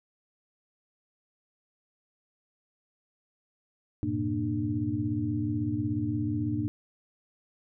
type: tone cluster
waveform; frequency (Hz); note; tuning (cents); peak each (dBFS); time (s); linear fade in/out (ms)
sine; 92.8 / 110.3 / 126.7 / 232.9 / 298.9; F#2 / A2 / B2 / A#3 / D4; +6 / +5 / +45 / -1 / +31; -37 / -32 / -38 / -35 / -30; 4.03-6.68; 0
effects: none